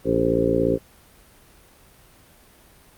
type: harmonic tone with a mistuned harmonic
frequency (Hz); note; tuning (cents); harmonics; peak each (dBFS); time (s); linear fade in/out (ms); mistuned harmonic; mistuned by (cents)
57.2; A#1; -32; 1 / 2 / 3 / 4 / 5 / 6 / 7 / 8 / 9; -33 / -30 / -28 / -31 / -24 / -28 / -23 / -26 / -24; 0.04-0.79; 50; 9; +32
effects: pink hiss -52 dBFS RMS until 2.97 s + Opus 32 kbps